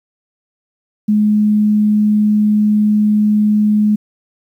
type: tone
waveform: sine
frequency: 210.8 Hz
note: G#3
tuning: 26 cents sharp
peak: -9 dBFS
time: 1.08-3.96 s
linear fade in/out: 10 ms
effects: 8-bit